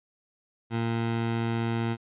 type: tone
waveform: 20% pulse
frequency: 115.3 Hz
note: A#2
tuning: 19 cents flat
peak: -21 dBFS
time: 0.7-1.97 s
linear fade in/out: 50 ms
effects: resampled to 8000 Hz